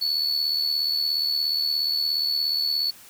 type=tone with amplitude modulation; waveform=triangle; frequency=4431 Hz; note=C#8; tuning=2 cents flat; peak=-18 dBFS; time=0.01-2.91 s; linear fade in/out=10 ms; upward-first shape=sine; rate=77 Hz; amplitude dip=55%; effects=white hiss -48 dBFS RMS until 3.09 s